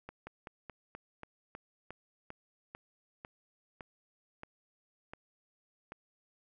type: slowing click train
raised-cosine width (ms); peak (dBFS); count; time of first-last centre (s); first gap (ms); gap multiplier
0.5; -29; 15; 0.09-5.921; 180; 1.12
effects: none